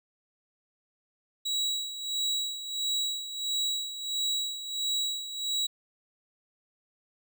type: tone with tremolo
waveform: 35% pulse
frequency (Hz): 3886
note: B7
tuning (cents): -29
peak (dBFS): -24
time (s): 1.45-5.67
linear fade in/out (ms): 10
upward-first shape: sine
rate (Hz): 1.5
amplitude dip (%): 70
effects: none